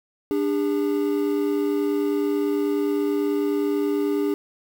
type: tone pair together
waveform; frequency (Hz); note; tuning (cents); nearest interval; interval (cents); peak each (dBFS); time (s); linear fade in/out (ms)
triangle; 294.3 / 403.6; D4 / G#4; +4 / -49; perfect fourth; 547; -21; 0.31-4.34; 0
effects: 7-bit